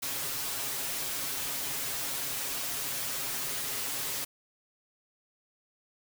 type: noise with comb filter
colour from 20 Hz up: white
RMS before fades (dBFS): -34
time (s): 0.02-4.25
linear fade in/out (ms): 10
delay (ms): 7.3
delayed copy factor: +1
effects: none